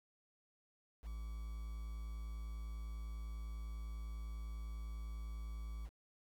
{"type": "tone with quantisation", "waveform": "triangle", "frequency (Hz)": 55, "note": "A1", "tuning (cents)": 0, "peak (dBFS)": -40, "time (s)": [1.02, 5.9], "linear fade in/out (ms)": 50, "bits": 10, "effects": []}